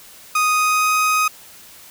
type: tone with pitch glide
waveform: 30% pulse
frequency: 1244.5 to 1254.6 Hz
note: D#6 to D#6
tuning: 0 to +14 cents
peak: -12 dBFS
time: 0.35-1.28 s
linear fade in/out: 5 ms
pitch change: +14 cents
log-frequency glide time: 0.51-0.95 s
effects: white hiss -43 dBFS RMS until 1.9 s